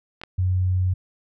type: clicks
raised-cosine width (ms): 0.3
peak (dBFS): -22 / -17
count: 2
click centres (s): 0.215 / 0.236
type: tone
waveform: sine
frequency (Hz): 92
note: F#2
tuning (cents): -9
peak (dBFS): -18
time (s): 0.38-0.94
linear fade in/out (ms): 10
effects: none